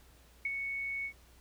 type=tone with ADSR envelope; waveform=sine; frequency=2217 Hz; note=C#7; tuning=in tune; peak=-29 dBFS; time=0.45-1.13 s; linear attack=4 ms; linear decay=30 ms; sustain=-5 dB; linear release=79 ms; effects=added 60 Hz sine -60 dBFS peak until 1.4 s + pink hiss -63 dBFS RMS until 1.4 s